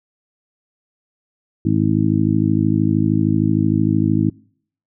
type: harmonic tone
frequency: 53.1 Hz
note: G#1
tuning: 39 cents sharp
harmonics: 2 / 3 / 4 / 5 / 6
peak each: -20 / -20 / -20 / -20 / -20 dBFS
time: 1.65-4.3 s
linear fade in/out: 5 ms
effects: noise-tail reverb RT60 0.6 s tail -25 dB re dry